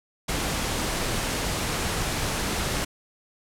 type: noise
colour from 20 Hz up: pink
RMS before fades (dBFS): -27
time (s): 0.28-2.85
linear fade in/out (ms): 10
effects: low-pass 11000 Hz 12 dB/octave